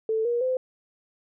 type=tone with pitch steps; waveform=sine; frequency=441.8 / 476.3 / 513.4 Hz; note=A4 / A#4 / C5; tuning=+7 / +37 / -33 cents; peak=-22 dBFS; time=0.09-0.57 s; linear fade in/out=2 ms; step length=160 ms; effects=none

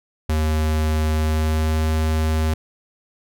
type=tone with pitch glide; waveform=square; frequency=77.78 to 78.68 Hz; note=D#2 to D#2; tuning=0 to +20 cents; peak=-18 dBFS; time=0.29-2.54 s; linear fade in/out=5 ms; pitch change=+20 cents; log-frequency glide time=1.14-1.84 s; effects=none

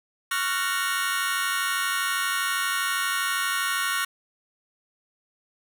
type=chord; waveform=sawtooth; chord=Gb major seventh; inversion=second; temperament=just; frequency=1110 / 1387.5 / 1480 / 1850 Hz; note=Db6 / F6 / Gb6 / Bb6; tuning=+2 / -12 / 0 / -14 cents; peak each=-26 dBFS; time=0.31-4.05 s; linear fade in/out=5 ms; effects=none

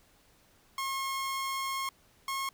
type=tone pair in turn; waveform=sawtooth; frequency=1079 / 1083.8 Hz; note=C#6 / C#6; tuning=-47 / -39 cents; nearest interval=unison; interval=8 cents; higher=second; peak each=-28 / -28 dBFS; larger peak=neither; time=0.78-1.89 / 2.28-2.49 s; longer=first; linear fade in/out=2 ms; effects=pink hiss -64 dBFS RMS until 2.53 s

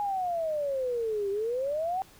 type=exponential two-way sweep; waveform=sine; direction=down then up; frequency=836 to 390.5 to 778 Hz; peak=-27 dBFS; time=0-2.02 s; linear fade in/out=0 ms; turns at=1.3 s; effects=pink hiss -55 dBFS RMS until 2.19 s

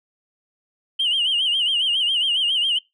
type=tone with vibrato; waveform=sine; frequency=3007 Hz; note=F#7; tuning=27 cents sharp; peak=-16 dBFS; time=0.99-2.79 s; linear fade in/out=10 ms; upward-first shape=sine; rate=7.3 Hz; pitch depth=120 cents each way; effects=noise-tail reverb RT60 0.2 s tail -23 dB re dry + tanh soft clip ceiling -14 dBFS

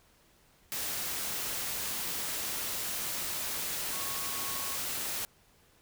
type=tone in noise; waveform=sine; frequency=1100 Hz; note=C#6; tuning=14 cents flat; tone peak=-44 dBFS; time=3.93-4.76 s; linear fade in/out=0 ms; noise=white; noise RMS=-35 dBFS; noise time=0.72-5.25 s; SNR=-12 dB; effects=pink hiss -64 dBFS RMS until 5.81 s

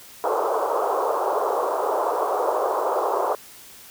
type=band-pass noise; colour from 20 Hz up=pink; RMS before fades=-23 dBFS; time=0.24-3.35 s; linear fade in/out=0 ms; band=400 to 1200 Hz; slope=48 dB/octave; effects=white hiss -45 dBFS RMS until 3.9 s

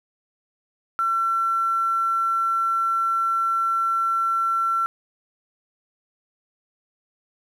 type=tone with quantisation; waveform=sine; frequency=1350 Hz; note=E6; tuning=41 cents sharp; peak=-19 dBFS; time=0.99-4.86 s; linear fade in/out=0 ms; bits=8; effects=none

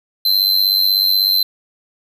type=tone with amplitude modulation; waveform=square; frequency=4096 Hz; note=C8; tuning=38 cents flat; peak=-9 dBFS; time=0.25-1.43 s; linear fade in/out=5 ms; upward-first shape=sine; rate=96.3 Hz; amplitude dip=80%; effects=none

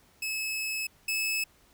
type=tone pair in turn; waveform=sawtooth; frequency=2590 / 2601 Hz; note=E7 / E7; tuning=-31 / -24 cents; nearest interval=unison; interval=7 cents; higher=second; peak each=-27 / -24 dBFS; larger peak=second; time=0.22-0.87 / 1.08-1.44 s; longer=first; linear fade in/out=5 ms; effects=pink hiss -62 dBFS RMS until 1.73 s

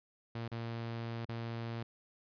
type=tone with dropouts; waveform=sawtooth; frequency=115.7 Hz; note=A#2; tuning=13 cents flat; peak=-34 dBFS; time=0.35-1.83 s; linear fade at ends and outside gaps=5 ms; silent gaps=0.48-0.516 / 1.253-1.289 s; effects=resampled to 11025 Hz

